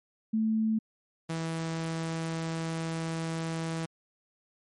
sine / sawtooth tone pair in turn, 220 / 163.3 Hz, A3 / E3, 0 / -16 cents, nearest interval perfect fourth, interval 516 cents, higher first, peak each -24 / -27 dBFS, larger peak first, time 0.33-0.79 / 1.29-3.86 s, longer second, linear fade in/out 10 ms, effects MP3 48 kbps

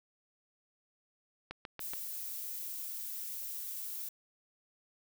click train, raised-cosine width 0.3 ms, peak -25 dBFS, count 4, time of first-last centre 1.51-1.935 s, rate 7.06 Hz
violet noise, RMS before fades -41 dBFS, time 1.8-4.09 s, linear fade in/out 5 ms
effects none

